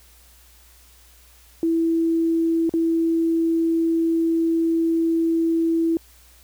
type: tone with dropouts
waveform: sine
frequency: 329.6 Hz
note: E4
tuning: in tune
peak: -17 dBFS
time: 1.63-5.97 s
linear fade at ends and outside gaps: 1 ms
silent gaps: 2.694-2.738 s
effects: added 60 Hz sine -52 dBFS peak until 6.43 s + white hiss -53 dBFS RMS until 6.43 s